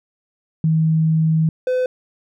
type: tone pair in turn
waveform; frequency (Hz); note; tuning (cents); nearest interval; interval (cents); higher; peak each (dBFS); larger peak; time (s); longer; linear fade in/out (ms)
sine / triangle; 159.5 / 507.5; D#3 / B4; +43 / +47; octave + minor sixth; 2004; second; -13 / -14; first; 0.64-1.49 / 1.67-1.86; first; 2
effects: none